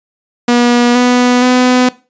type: tone with pitch steps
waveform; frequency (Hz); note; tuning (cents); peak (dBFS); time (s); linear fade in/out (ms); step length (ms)
sawtooth; 241.2 / 247 / 251.2; B3 / B3 / B3; -41 / 0 / +30; -3; 0.48-1.89; 5; 470
effects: noise-tail reverb RT60 0.3 s tail -19 dB re dry + resampled to 16000 Hz